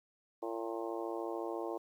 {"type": "harmonic tone with a mistuned harmonic", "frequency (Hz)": 113.9, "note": "A#2", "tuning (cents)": -40, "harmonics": [3, 4, 5, 6, 7, 8, 9], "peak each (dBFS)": [-40, -42, -44, -46, -47, -48, -49], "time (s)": [0.42, 1.78], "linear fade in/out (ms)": 10, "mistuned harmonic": 9, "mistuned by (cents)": 64, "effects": ["11-bit"]}